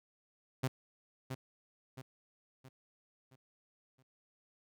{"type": "tone with echo", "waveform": "sawtooth", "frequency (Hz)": 130.81, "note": "C3", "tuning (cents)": 0, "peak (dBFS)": -27, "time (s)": [0.63, 0.68], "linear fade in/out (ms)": 10, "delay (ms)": 670, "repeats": 5, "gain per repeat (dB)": -7, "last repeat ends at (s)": 4.03, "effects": []}